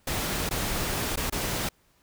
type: noise with dropouts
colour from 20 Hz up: pink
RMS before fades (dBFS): -29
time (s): 0.07-1.69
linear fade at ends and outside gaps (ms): 5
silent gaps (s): 0.492-0.509 / 1.159-1.172 / 1.299-1.323
effects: pink hiss -65 dBFS RMS until 2.02 s